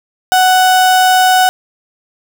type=tone; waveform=35% pulse; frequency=743 Hz; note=F#5; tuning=7 cents sharp; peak=-5 dBFS; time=0.32-1.49 s; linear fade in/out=0 ms; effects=none